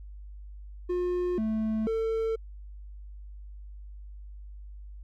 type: tone with pitch steps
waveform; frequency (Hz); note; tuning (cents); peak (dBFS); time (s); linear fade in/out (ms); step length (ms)
triangle; 357.5 / 219 / 447.9; F4 / A3 / A4; +41 / -8 / +31; -24; 0.89-2.36; 10; 490
effects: added 50 Hz sine -41 dBFS peak until 5.03 s